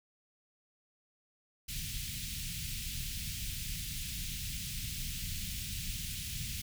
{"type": "band-stop noise", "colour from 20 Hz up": "pink", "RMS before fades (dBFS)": -39, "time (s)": [1.68, 6.62], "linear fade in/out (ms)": 10, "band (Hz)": [170, 2500], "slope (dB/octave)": 24, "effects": []}